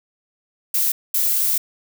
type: noise bursts at uneven times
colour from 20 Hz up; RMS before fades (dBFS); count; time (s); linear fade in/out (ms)
violet; -19; 2; 0.74-0.92 / 1.14-1.58; 5
effects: none